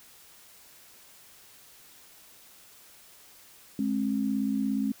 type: tone pair together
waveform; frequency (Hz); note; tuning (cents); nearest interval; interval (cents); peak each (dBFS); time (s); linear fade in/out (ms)
sine; 210.9 / 268; G#3 / C4; +27 / +42; major third; 415; -28; 3.79-4.92; 2
effects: white hiss -54 dBFS RMS until 5 s